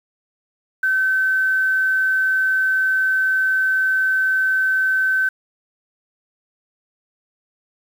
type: tone with quantisation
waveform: sine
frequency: 1534 Hz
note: G6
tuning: 38 cents flat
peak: -15 dBFS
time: 0.83-5.29 s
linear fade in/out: 5 ms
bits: 7
effects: none